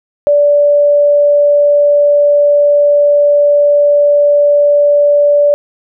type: tone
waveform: sine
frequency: 581 Hz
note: D5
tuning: 19 cents flat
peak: -5 dBFS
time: 0.27-5.54 s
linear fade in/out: 0 ms
effects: none